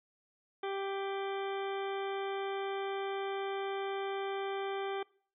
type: harmonic tone with a mistuned harmonic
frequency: 392 Hz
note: G4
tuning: in tune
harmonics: 1 / 2 / 3 / 4 / 5 / 6 / 8 / 9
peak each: -36 / -40 / -45 / -48 / -51 / -51 / -51 / -54 dBFS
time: 0.63-5.03 s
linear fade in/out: 5 ms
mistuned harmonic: 5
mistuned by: +26 cents
effects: noise-tail reverb RT60 0.5 s tail -23 dB re dry